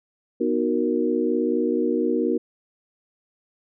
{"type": "chord", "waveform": "sine", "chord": "B major seventh", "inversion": "none", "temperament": "equal", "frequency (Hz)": [246.9, 311.1, 370, 466.2], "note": ["B3", "D#4", "F#4", "A#4"], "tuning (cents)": [0, 0, 0, 0], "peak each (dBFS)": -25, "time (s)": [0.4, 2.38], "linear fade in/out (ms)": 10, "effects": []}